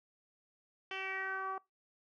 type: tone with low-pass filter sweep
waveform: 10% pulse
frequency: 383 Hz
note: G4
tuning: 40 cents flat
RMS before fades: -39 dBFS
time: 0.91-1.58 s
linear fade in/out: 2 ms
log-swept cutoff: 3200 to 990 Hz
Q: 4.4
effects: noise-tail reverb RT60 0.2 s tail -23 dB re dry